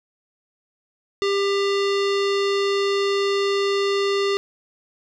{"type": "tone with low-pass filter", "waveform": "square", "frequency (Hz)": 397.9, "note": "G4", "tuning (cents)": 26, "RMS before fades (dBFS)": -21, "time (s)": [1.22, 4.37], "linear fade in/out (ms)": 0, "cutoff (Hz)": 4400, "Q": 2, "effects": []}